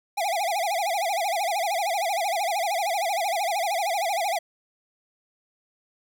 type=tone with vibrato; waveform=square; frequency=740 Hz; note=F#5; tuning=in tune; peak=-24 dBFS; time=0.17-4.39 s; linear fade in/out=10 ms; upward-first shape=sine; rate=13 Hz; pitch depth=210 cents each way; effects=none